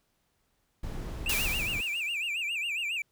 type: noise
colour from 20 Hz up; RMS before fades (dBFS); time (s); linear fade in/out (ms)
brown; -36; 0.83-1.81; 5
type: tone with vibrato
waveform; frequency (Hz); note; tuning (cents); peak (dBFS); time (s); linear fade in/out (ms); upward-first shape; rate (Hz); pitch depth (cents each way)
triangle; 2568; E7; -46; -28; 1.26-3.02; 2; sine; 7.3; 180
type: noise with exponential decay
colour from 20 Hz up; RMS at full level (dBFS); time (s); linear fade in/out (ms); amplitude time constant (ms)
white; -29; 1.29-2.44; 5; 250
effects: pink hiss -74 dBFS RMS until 3.11 s